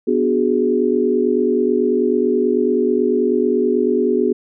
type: chord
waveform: sine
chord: G# half-diminished seventh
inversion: first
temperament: equal with one note detuned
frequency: 246.9 / 293.7 / 370 / 419.2 Hz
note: B3 / D4 / F#4 / G#4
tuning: 0 / 0 / 0 / +16 cents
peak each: -19 / -24 / -18 / -18 dBFS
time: 0.07-4.33 s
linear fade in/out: 10 ms
effects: none